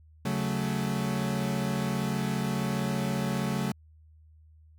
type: chord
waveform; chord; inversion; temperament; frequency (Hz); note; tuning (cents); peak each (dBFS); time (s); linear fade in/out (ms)
40% pulse; F# minor; second; equal; 138.59 / 185 / 220; C#3 / F#3 / A3; 0 / 0 / 0; -31; 0.25-3.72; 5
effects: added 78 Hz sine -53 dBFS peak until 4.78 s

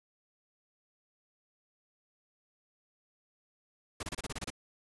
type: noise bursts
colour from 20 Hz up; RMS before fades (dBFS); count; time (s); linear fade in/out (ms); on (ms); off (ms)
pink; -38; 9; 4-4.503; 5; 31; 28
effects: resampled to 24000 Hz

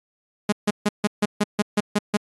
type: tone bursts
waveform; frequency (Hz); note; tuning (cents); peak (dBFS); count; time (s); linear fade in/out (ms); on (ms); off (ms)
sawtooth; 207.7; G#3; 0; -13; 10; 0.49-2.17; 5; 33; 150
effects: AAC 32 kbps

